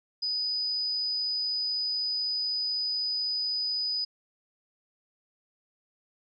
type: tone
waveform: sine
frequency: 4978 Hz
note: D#8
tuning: in tune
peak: -27 dBFS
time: 0.22-4.05 s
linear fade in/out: 10 ms
effects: none